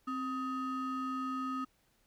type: ring-modulated tone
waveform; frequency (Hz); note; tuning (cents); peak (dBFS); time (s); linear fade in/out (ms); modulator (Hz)
triangle; 760; F#5; +46; -29; 0.07-1.65; 10; 497
effects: pink hiss -72 dBFS RMS until 2.06 s